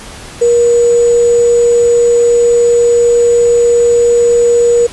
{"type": "tone with sample-and-hold", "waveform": "sine", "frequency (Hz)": 474.8, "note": "A#4", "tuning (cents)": 32, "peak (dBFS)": -5, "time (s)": [0.41, 4.87], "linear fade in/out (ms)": 10, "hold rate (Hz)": 7350, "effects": ["pink hiss -30 dBFS RMS until 4.92 s", "resampled to 24000 Hz"]}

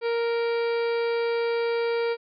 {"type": "harmonic tone with a mistuned harmonic", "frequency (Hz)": 466.2, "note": "A#4", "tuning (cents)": 0, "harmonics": [1, 2, 3, 4, 5, 6, 7, 8, 9, 10], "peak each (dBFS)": [-23, -35, -37, -42, -37, -48, -47, -48, -52, -44], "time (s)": [0.01, 2.17], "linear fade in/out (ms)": 50, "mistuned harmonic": 8, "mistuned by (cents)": 53, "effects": []}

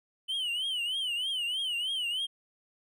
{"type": "tone with vibrato", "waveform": "triangle", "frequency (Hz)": 3003, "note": "F#7", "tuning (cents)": 25, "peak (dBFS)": -28, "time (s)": [0.28, 2.27], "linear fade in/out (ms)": 20, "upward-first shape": "triangle", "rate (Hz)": 3.2, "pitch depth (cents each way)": 160, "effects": []}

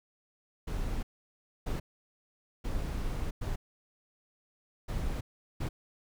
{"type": "noise bursts at uneven times", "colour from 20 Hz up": "brown", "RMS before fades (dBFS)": -33, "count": 6, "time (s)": [[0.67, 1.03], [1.66, 1.8], [2.64, 3.31], [3.41, 3.56], [4.88, 5.21], [5.6, 5.69]], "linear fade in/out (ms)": 10, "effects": []}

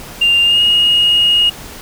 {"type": "tone with pitch glide", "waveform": "sine", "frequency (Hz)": [2794, 2868], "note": ["F7", "F7"], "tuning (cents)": [0, 45], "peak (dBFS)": -7, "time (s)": [0.21, 1.5], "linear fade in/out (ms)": 10, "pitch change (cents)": 45, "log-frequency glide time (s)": [0.43, 0.61], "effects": ["tanh soft clip ceiling -4 dBFS", "pink hiss -32 dBFS RMS until 1.81 s"]}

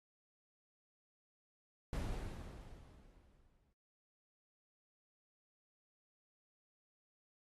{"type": "noise with exponential decay", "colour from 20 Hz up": "brown", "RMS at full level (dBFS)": -37, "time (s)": [1.93, 3.73], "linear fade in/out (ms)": 1, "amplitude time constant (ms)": 390, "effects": ["AAC 32 kbps"]}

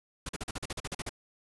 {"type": "noise bursts", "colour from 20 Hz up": "pink", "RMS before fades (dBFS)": -36, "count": 12, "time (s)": [0.26, 1.094], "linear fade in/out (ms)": 5, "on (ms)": 31, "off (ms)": 42, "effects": ["resampled to 24000 Hz"]}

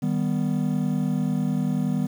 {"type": "chord", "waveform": "triangle", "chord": "Eb augmented", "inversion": "none", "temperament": "equal", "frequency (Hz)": [155.56, 196, 246.9], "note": ["Eb3", "G3", "B3"], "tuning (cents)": [0, 0, 0], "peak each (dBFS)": -24, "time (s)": [0.02, 2.07], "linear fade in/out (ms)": 10, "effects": ["8-bit"]}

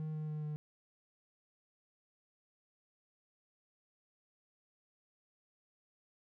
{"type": "tone with pitch steps", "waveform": "triangle", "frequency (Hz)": [155.56, 154.04, 152.53, 151.04], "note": ["D#3", "D#3", "D#3", "D3"], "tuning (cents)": [0, -17, -34, 49], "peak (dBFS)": -35, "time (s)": [0, 0.56], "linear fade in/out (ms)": 0, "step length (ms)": 140, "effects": []}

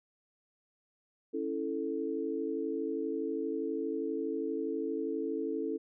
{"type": "chord", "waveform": "sine", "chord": "A major", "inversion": "first", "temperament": "equal", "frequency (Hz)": [277.2, 329.6, 440], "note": ["C#4", "E4", "A4"], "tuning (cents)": [0, 0, 0], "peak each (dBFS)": [-37, -36, -35], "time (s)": [1.33, 5.78], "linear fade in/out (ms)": 20, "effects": []}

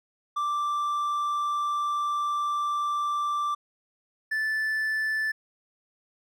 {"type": "tone pair in turn", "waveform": "triangle", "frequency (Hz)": [1174.7, 1752.4], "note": ["D6", "A6"], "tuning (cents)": [0, -7], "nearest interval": "perfect fifth", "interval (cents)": 693, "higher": "second", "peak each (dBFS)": -23, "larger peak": "neither", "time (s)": [[0.36, 3.55], [4.31, 5.32]], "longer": "first", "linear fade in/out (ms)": 10, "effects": []}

